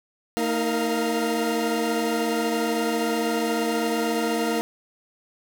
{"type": "tone cluster", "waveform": "40% pulse", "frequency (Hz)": [226.9, 315.6, 466.1, 697], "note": ["A#3", "D#4", "A#4", "F5"], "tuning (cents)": [-47, 25, 0, -4], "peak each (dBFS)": [-27, -27, -26, -29], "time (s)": [0.37, 4.61], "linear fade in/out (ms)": 0, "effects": []}